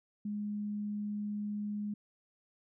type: tone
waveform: sine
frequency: 207.7 Hz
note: G#3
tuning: in tune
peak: -34 dBFS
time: 0.25-1.94 s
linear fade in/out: 5 ms
effects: none